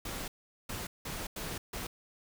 pink noise bursts at uneven times, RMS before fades -39 dBFS, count 5, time 0.05-0.28 / 0.69-0.87 / 1.05-1.27 / 1.36-1.58 / 1.73-1.87 s, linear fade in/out 5 ms, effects none

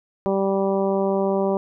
harmonic tone, 194.9 Hz, G3, 10 cents flat, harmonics 1 / 2 / 3 / 4 / 5 / 6, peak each -24 / -22 / -24 / -30 / -31 / -38 dBFS, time 0.26-1.57 s, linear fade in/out 0 ms, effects none

